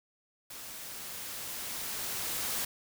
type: noise with level ramp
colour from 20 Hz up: white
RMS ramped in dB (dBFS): -45 to -33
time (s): 0.5-2.65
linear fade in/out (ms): 5
effects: none